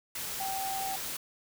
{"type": "tone in noise", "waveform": "sine", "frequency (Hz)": 774, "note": "G5", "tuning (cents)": -22, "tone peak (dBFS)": -33, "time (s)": [0.4, 0.96], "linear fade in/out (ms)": 5, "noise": "white", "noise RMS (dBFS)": -37, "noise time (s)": [0.15, 1.17], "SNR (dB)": 1, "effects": []}